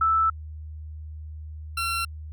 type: tone pair in turn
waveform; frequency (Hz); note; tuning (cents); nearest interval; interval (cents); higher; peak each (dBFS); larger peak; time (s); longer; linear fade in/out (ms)
sine / 20% pulse; 1318.5 / 1360.3; E6 / F6; 0 / -46; minor second; 54; second; -18 / -20; first; 0.01-0.3 / 1.77-2.05; first; 5
effects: added 77 Hz sine -35 dBFS peak until 2.32 s